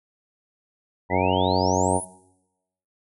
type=harmonic tone; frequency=92.5 Hz; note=F#2; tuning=in tune; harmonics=1 / 2 / 3 / 4 / 5 / 6 / 7 / 8 / 9 / 10; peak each=-28 / -28 / -28 / -28 / -28 / -28 / -28 / -28 / -28 / -28 dBFS; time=1.09-2.01 s; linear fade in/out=50 ms
type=exponential sweep; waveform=sine; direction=up; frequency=1932 to 10710 Hz; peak=-31 dBFS; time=1.1-2.05 s; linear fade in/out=10 ms
effects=noise-tail reverb RT60 0.9 s tail -19 dB re dry